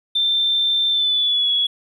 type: tone with pitch glide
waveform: triangle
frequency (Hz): 3567 to 3367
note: A7 to G#7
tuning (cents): +23 to +23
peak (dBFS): -12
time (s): 0.15-1.67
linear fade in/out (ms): 10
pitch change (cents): -100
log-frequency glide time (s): 0.89-1.5
effects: tanh soft clip ceiling -14 dBFS